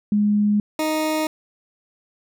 sine / 20% pulse tone pair in turn, 207.7 / 311.3 Hz, G#3 / D#4, 0 / +1 cents, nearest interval perfect fifth, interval 701 cents, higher second, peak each -15 dBFS, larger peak neither, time 0.12-0.6 / 0.79-1.27 s, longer neither, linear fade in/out 2 ms, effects none

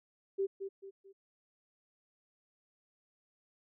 sine tone with echo, 390.6 Hz, G4, 6 cents flat, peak -29 dBFS, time 0.38-0.47 s, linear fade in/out 20 ms, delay 220 ms, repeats 3, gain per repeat -8 dB, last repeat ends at 1.13 s, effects none

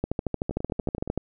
two click trains, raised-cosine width 2 ms, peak -19 / -12 dBFS, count 7 / 16, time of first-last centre 0.51-1.076 / 0.04-1.176 s, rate 10.6 / 13.2 Hz, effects none

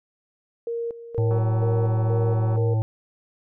sine tone with tremolo, 466.2 Hz, A#4, in tune, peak -25 dBFS, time 0.67-2.74 s, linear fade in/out 2 ms, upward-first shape square, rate 2.1 Hz, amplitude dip 75%
harmonic tone, 110.1 Hz, A2, 2 cents sharp, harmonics 1 / 3 / 5 / 7 / 8, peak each -19 / -36 / -36 / -40 / -42 dBFS, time 1.18-2.82 s, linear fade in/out 0 ms
click train, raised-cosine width 1 ms, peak -23 dBFS, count 236, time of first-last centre 1.31-2.56 s, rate 188 Hz
effects none

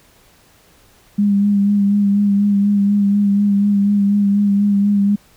sine tone with vibrato, 202.2 Hz, G#3, 46 cents flat, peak -11 dBFS, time 1.18-5.16 s, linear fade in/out 10 ms, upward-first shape sine, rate 4.1 Hz, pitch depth 26 cents each way, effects pink hiss -51 dBFS RMS until 5.36 s

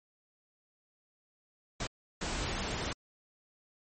pink noise bursts at uneven times, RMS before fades -35 dBFS, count 2, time 1.8-1.87 / 2.21-2.93 s, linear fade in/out 5 ms, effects MP3 32 kbps

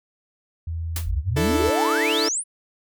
sine tone with pitch glide, 82.41 to 78.24 Hz, E2 to D#2, 0 to +10 cents, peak -25 dBFS, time 0.67-1.7 s, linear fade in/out 5 ms, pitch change -90 cents, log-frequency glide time 1.37-1.55 s
white noise with exponential decay, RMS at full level -26 dBFS, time 0.96-1.11 s, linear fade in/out 2 ms, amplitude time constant 31 ms
sine exponential sweep, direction up, 37.34 to 10380 Hz, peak -22 dBFS, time 1.04-2.44 s, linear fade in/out 50 ms
sawtooth chord, D suspended second, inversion none, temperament equal, 293.7 / 329.6 / 440 Hz, D4 / E4 / A4, 0 / 0 / 0 cents, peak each -24 / -22 / -19 dBFS, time 1.36-2.29 s, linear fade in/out 10 ms
effects none

